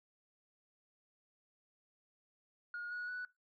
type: tone with pitch steps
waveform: sine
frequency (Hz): 1434 / 1457.4 / 1481.1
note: F6 / F#6 / F#6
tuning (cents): +45 / -27 / +1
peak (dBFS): -38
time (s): 2.74-3.25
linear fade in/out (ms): 2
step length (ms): 170
effects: noise-tail reverb RT60 0.2 s tail -20 dB re dry + tanh soft clip ceiling -37 dBFS